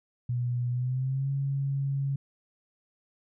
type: tone with pitch glide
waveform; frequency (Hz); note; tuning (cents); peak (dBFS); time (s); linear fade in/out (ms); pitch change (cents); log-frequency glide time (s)
sine; 122.3 to 138.07; B2 to C#3; -16 to -7; -26; 0.29-2.16; 5; +209; 0.7-1.3
effects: none